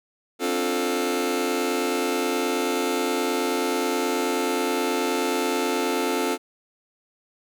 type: chord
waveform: sawtooth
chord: D minor seventh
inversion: third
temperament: just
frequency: 264.3 / 293.7 / 352.4 / 440.5 Hz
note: C4 / D4 / F4 / A4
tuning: +18 / 0 / +16 / +2 cents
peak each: -24 / -28 / -23 / -23 dBFS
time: 0.39-6.38 s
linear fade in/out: 50 ms
effects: none